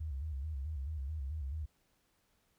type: tone with vibrato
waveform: sine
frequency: 72.6 Hz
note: D2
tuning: 19 cents flat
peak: -36 dBFS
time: 0-1.66 s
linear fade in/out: 10 ms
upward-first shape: square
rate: 4.6 Hz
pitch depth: 130 cents each way
effects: pink hiss -75 dBFS RMS until 2.58 s